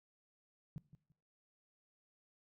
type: tone with echo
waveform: sine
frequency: 152.9 Hz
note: D#3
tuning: 30 cents flat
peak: -40 dBFS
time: 0.76-0.78 s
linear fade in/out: 0 ms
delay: 170 ms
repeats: 2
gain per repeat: -13 dB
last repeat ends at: 1.12 s
effects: noise-tail reverb RT60 0.6 s tail -21 dB re dry + MP3 96 kbps